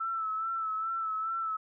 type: tone with vibrato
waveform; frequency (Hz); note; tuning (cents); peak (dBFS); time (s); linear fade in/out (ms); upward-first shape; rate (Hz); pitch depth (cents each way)
sine; 1318.5; E6; 0; -30; 0-1.57; 10; sine; 2.4; 39
effects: none